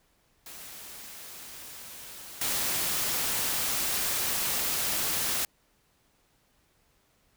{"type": "noise with level steps", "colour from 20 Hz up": "white", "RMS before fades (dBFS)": [-44, -29], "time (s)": [0.46, 5.45], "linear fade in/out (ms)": 2, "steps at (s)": 2.41, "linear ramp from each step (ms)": 5, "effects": ["pink hiss -68 dBFS RMS until 7.36 s"]}